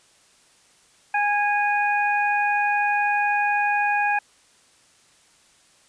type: harmonic tone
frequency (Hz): 824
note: G#5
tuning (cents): -14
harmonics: 1 / 2 / 3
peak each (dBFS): -21 / -24 / -26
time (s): 1.14-4.19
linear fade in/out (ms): 5
effects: white hiss -57 dBFS RMS until 5.88 s + resampled to 22050 Hz